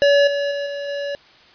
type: tone with level steps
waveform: square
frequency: 569 Hz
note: C#5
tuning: 45 cents sharp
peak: -12 / -20 / -23 / -26 / -24 dBFS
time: 0.02-1.15 s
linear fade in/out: 0 ms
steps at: 0.27 / 0.51 / 0.66 / 0.88 s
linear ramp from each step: 5 ms
effects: white hiss -49 dBFS RMS until 1.54 s + resampled to 11025 Hz